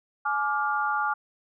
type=chord; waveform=sine; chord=D diminished; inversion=second; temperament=just; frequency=845.8 / 1174.7 / 1409.6 Hz; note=Ab5 / D6 / F6; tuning=+31 / 0 / +16 cents; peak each=-28 dBFS; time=0.25-1.14 s; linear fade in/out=10 ms; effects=none